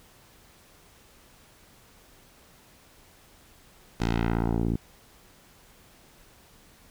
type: tone with low-pass filter sweep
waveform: 10% pulse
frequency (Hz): 57.1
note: A#1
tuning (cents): -35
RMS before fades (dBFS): -26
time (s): 4-4.76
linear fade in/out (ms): 5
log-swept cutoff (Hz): 6800 to 270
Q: 0.97
effects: pink hiss -56 dBFS RMS until 6.9 s